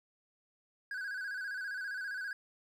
triangle tone with vibrato, 1568 Hz, G6, in tune, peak -35 dBFS, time 0.91-2.33 s, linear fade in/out 2 ms, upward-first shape square, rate 15 Hz, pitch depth 70 cents each way, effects none

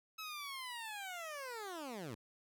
15% pulse linear sweep, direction down, 1303 to 98 Hz, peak -37 dBFS, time 0.18-2.15 s, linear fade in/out 10 ms, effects none

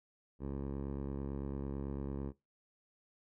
10% pulse tone with low-pass filter, 69 Hz, C#2, 7 cents flat, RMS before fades -40 dBFS, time 0.39-2.33 s, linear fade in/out 50 ms, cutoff 640 Hz, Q 0.64, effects noise-tail reverb RT60 0.2 s tail -18 dB re dry

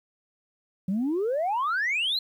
sine exponential sweep, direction up, 179.3 to 4223 Hz, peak -22 dBFS, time 0.88-2.19 s, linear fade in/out 5 ms, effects tanh soft clip ceiling -21 dBFS + 10-bit

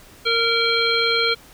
harmonic tone, 461.9 Hz, A#4, 16 cents flat, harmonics 1 / 3 / 5 / 7 / 9, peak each -23 / -23 / -23 / -23 / -23 dBFS, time 0.25-1.35 s, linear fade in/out 20 ms, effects pink hiss -47 dBFS RMS until 1.53 s

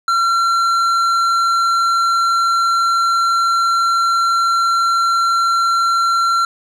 triangle tone with tanh clipping, 1363 Hz, F6, 43 cents flat, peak -14 dBFS, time 0.08-6.45 s, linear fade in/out 2 ms, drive 14 dB, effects none

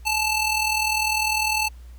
sawtooth ring-modulated tone, 1760 Hz, A6, in tune, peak -14 dBFS, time 0.05-1.69 s, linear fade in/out 20 ms, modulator 900 Hz, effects added 60 Hz sine -39 dBFS peak until 1.98 s + pink hiss -58 dBFS RMS until 1.98 s

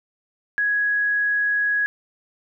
sine tone, 1667 Hz, G#6, 6 cents sharp, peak -18 dBFS, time 0.58-1.86 s, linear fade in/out 0 ms, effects none

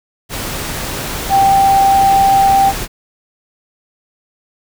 sine tone in noise, 784 Hz, G5, in tune, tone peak -7 dBFS, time 1.29-2.73 s, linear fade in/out 50 ms, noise pink, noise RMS -22 dBFS, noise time 0.29-2.88 s, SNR +12 dB, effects none

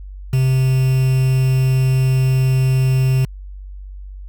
triangle tone with quantisation, 130.81 Hz, C3, in tune, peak -10 dBFS, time 0.33-3.25 s, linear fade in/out 5 ms, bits 5, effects added 48 Hz sine -30 dBFS peak until 4.28 s

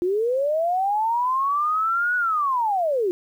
sine linear two-way sweep, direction up then down, 343.1 to 1480 to 343.1 Hz, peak -19 dBFS, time 0.02-3.11 s, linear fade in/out 0 ms, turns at 2.16 s, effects 9-bit

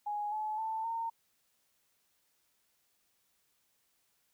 sine tone with pitch steps, 831 / 857.8 / 885.5 / 914.1 Hz, G#5 / A5 / A5 / A#5, +1 / -44 / +11 / -34 cents, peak -33 dBFS, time 0.06-1.1 s, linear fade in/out 10 ms, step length 260 ms, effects white hiss -75 dBFS RMS until 4.33 s

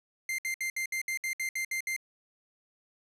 45% pulse tone bursts, 2093 Hz, C7, in tune, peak -30 dBFS, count 11, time 0.29-1.964 s, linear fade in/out 2 ms, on 94 ms, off 64 ms, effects resampled to 32000 Hz

